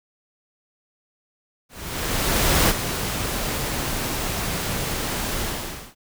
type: noise with ADSR envelope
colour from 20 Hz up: pink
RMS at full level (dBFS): -17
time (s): 1.69-5.95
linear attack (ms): 1000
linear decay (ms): 37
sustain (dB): -9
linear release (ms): 530
effects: none